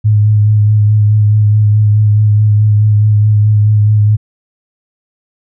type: tone with vibrato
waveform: sine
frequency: 105.7 Hz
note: G#2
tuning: 31 cents sharp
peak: -5 dBFS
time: 0.04-4.17 s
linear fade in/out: 20 ms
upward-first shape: sine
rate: 4.7 Hz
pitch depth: 23 cents each way
effects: none